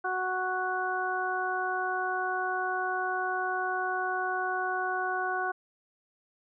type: harmonic tone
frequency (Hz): 370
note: F#4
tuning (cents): 0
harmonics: 1 / 2 / 3 / 4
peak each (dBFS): -36 / -32 / -35 / -32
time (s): 0.04-5.52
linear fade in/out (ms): 10
effects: none